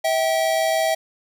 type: tone pair together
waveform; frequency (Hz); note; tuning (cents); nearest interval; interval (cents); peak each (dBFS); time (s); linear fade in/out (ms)
square; 648 / 774.1; E5 / G5; -30 / -22; minor third; 308; -20 / -24; 0.04-0.95; 10
effects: none